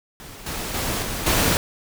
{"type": "noise with level steps", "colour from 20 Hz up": "pink", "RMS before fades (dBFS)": [-40, -29, -25, -28, -19], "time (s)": [0.2, 1.57], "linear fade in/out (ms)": 0, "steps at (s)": [0.46, 0.74, 1.02, 1.26], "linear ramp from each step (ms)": 5, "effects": []}